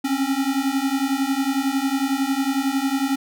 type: beating tone pair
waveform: square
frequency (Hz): 265.5 / 276.5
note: C4 / C#4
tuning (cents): +25 / -4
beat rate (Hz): 11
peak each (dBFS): -24 / -23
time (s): 0.04-3.16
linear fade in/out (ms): 10
effects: none